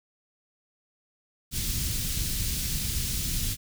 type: band-stop noise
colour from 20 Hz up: pink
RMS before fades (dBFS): -29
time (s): 1.51-3.57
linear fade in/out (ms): 50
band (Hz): 150 to 3900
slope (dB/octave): 12
effects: none